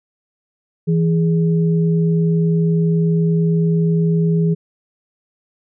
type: tone pair together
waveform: sine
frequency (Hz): 164.81 / 413.9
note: E3 / G#4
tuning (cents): 0 / -6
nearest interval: octave + major third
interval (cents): 1594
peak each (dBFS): -13 / -22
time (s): 0.87-4.55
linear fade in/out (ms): 20
effects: none